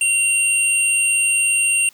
sine tone pair together, 2756 / 8737 Hz, F7 / C#9, -24 / -26 cents, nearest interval octave + minor sixth, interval 1998 cents, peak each -16 dBFS, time 0.01-1.89 s, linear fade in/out 2 ms, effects tanh soft clip ceiling -9 dBFS + white hiss -52 dBFS RMS until 1.93 s

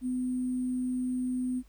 sine tone with sample-and-hold, 252.5 Hz, B3, 39 cents sharp, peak -28 dBFS, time 0.01-1.63 s, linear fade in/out 50 ms, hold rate 8820 Hz, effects added 50 Hz sine -54 dBFS peak until 1.68 s + pink hiss -67 dBFS RMS until 1.68 s

